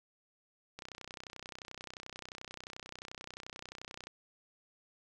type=click train; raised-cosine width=0.2 ms; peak=-27 dBFS; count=104; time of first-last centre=0.79-4.07 s; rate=31.4 Hz; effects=none